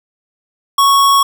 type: tone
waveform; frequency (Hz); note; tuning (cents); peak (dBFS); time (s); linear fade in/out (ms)
square; 1108; C#6; -1; -8; 0.78-1.23; 5
effects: none